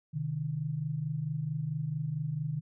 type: tone pair together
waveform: sine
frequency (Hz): 129.5 / 154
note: C3 / D#3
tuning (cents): -17 / -17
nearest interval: minor third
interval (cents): 300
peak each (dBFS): -36 / -32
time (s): 0.13-2.61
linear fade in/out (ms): 20
effects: none